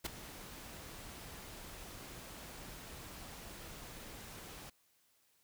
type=noise with ADSR envelope; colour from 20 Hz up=pink; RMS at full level=-34 dBFS; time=0.04-4.7 s; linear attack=20 ms; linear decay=9 ms; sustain=-16 dB; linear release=7 ms; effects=white hiss -73 dBFS RMS until 5.43 s